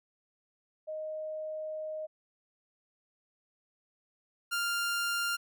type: tone pair in turn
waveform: sine / sawtooth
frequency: 622.3 / 1397 Hz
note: D#5 / F6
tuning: 0 / 0 cents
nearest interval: octave + major second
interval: 1400 cents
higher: second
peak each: -35 / -26 dBFS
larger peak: second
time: 0.87-2.07 / 4.51-5.37 s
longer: first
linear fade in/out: 20 ms
effects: none